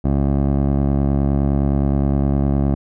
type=tone with low-pass filter; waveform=15% pulse; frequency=69.7 Hz; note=C#2; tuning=10 cents sharp; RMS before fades=-17 dBFS; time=0.04-2.75 s; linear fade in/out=10 ms; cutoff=580 Hz; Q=0.87; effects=none